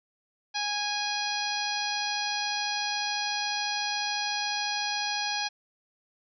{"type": "harmonic tone", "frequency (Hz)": 826, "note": "G#5", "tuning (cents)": -10, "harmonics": [1, 2, 3, 4, 5, 6, 7], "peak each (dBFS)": [-33, -36, -36, -37, -35, -36, -39], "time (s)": [0.54, 5.49], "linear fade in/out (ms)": 20, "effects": []}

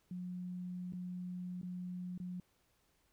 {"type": "tone with dropouts", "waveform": "sine", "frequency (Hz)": 180, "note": "F#3", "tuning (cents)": -47, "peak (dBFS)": -40, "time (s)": [0.11, 2.4], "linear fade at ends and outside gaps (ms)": 2, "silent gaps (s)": [[0.924, 0.934], [1.615, 1.63], [2.178, 2.2]], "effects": ["pink hiss -75 dBFS RMS until 3.12 s"]}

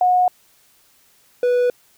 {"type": "tone pair in turn", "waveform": ["sine", "triangle"], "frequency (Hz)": [727, 491.4], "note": ["F#5", "B4"], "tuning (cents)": [-31, -9], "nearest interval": "perfect fifth", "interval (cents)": 678, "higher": "first", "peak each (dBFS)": -12, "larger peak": "neither", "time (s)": [[0.01, 0.28], [1.43, 1.7]], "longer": "neither", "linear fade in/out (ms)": 2, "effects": ["white hiss -56 dBFS RMS until 1.97 s"]}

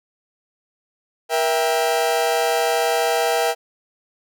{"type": "chord", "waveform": "40% pulse", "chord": "E diminished", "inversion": "second", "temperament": "just", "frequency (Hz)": [474.7, 659.3, 791.1], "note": ["Bb4", "E5", "G5"], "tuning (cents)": [31, 0, 16], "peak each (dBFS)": -21, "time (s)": [1.29, 3.55], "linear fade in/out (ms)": 50, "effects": []}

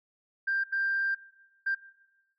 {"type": "tone bursts at uneven times", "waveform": "sine", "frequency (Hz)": 1584, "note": "G6", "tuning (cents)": 18, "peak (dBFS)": -25, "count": 3, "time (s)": [[0.47, 0.64], [0.72, 1.15], [1.66, 1.75]], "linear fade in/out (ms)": 10, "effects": ["noise-tail reverb RT60 1.0 s tail -18 dB re dry", "tanh soft clip ceiling -21 dBFS"]}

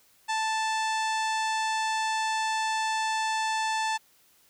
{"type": "harmonic tone with a mistuned harmonic", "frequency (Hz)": 880, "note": "A5", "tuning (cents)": 0, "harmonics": [1, 2, 3, 4, 5, 6, 7, 8, 9, 10], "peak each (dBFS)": [-27, -33, -37, -39, -41, -43, -44, -45, -46, -47], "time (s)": [0.28, 3.98], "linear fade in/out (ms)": 20, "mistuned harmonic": 9, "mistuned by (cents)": -31, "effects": ["white hiss -62 dBFS RMS until 4.49 s"]}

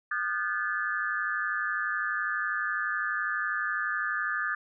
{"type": "tone cluster", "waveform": "sine", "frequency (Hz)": [1216, 1433, 1545, 1729], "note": ["D#6", "F6", "G6", "A6"], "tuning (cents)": [-40, 44, -26, -31], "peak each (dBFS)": [-33, -36, -34, -31], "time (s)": [0.11, 4.55], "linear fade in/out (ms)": 5, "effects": []}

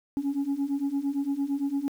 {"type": "beating tone pair", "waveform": "sine", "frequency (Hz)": [274.4, 283.2], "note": ["C#4", "C#4"], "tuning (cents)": [-17, 37], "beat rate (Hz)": 8.8, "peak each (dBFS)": [-28, -26], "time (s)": [0.17, 1.88], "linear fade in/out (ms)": 0, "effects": ["tanh soft clip ceiling -22 dBFS", "9-bit"]}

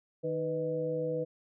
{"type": "harmonic tone with a mistuned harmonic", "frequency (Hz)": 155.56, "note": "D#3", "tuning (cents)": 0, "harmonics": [1, 2, 3, 4], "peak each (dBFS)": [-38, -40, -31, -42], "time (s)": [0.23, 1.25], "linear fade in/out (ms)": 20, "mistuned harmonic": 3, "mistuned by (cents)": 100, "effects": []}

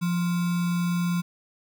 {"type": "tone with sample-and-hold", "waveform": "sine", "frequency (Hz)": 174.61, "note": "F3", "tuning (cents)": 0, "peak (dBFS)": -22, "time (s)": [0.01, 1.22], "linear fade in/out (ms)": 20, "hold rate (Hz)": 1225, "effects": []}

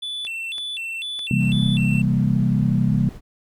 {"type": "tone with vibrato", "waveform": "triangle", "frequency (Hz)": 3057, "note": "G7", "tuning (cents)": -44, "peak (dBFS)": -25, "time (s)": [0.02, 2.02], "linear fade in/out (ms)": 10, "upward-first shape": "square", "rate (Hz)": 2, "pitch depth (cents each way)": 220}
{"type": "clicks", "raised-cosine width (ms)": 0.2, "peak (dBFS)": -22, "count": 3, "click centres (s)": [0.25, 0.582, 1.192]}
{"type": "chord", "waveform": "sine", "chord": "C dominant seventh", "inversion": "none", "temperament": "equal", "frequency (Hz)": [130.81, 164.81, 196, 233.1], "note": ["C3", "E3", "G3", "Bb3"], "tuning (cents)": [0, 0, 0, 0], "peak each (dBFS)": [-20, -23, -21, -24], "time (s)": [1.31, 3.09], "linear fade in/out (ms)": 2}
{"type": "noise", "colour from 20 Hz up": "brown", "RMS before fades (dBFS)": -36, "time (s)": [1.37, 3.21], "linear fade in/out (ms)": 50}
{"effects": []}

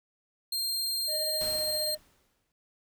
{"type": "tone", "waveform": "sawtooth", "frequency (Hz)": 4193, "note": "C8", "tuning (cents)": 3, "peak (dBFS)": -26, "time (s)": [0.52, 1.95], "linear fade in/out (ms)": 5}
{"type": "tone with tremolo", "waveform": "triangle", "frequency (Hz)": 613, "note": "D#5", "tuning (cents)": -26, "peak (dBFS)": -30, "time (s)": [1.07, 1.98], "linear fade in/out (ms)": 50, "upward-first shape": "sine", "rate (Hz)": 15, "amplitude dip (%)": 40}
{"type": "noise with exponential decay", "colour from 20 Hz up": "pink", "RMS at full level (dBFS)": -40, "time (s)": [1.41, 2.52], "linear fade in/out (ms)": 1, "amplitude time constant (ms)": 240}
{"effects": []}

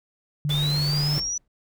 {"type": "tone with vibrato", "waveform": "sine", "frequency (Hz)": 146.83, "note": "D3", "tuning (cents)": 0, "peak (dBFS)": -22, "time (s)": [0.45, 1.18], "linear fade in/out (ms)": 0, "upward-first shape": "triangle", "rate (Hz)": 6.4, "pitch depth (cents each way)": 12}
{"type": "noise", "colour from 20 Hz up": "pink", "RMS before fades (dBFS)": -35, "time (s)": [0.49, 1.2], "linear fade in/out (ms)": 5}
{"type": "linear sweep", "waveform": "sine", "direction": "up", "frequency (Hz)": [3439, 5970], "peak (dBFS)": -25, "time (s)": [0.5, 1.38], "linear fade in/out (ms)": 5}
{"type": "noise with exponential decay", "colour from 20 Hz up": "brown", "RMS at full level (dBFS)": -31, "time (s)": [1.14, 1.48], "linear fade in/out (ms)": 5, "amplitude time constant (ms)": 73}
{"effects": []}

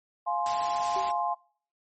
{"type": "chord", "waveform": "sine", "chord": "F minor", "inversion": "none", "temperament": "just", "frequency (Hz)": [698.5, 838.1, 1047.7], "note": ["F5", "Ab5", "C6"], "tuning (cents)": [0, 16, 2], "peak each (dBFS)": -30, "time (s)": [0.26, 1.35], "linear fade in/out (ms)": 20}
{"type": "noise", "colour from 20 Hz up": "white", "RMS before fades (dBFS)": -38, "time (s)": [0.46, 1.11], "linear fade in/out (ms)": 0}
{"type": "tone with exponential decay", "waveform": "triangle", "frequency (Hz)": 384.2, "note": "G4", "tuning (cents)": -35, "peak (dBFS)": -31, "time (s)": [0.96, 1.23], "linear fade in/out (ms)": 2, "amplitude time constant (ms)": 57}
{"effects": ["noise-tail reverb RT60 0.5 s tail -24 dB re dry", "MP3 32 kbps"]}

